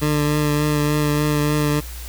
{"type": "tone with vibrato", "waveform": "20% pulse", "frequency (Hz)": 149, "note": "D3", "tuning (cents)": 25, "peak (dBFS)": -12, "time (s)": [0.01, 1.81], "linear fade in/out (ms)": 20, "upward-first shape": "triangle", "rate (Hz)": 3.4, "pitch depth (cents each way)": 21, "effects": ["added 60 Hz sine -31 dBFS peak until 2.08 s", "white hiss -38 dBFS RMS until 2.08 s"]}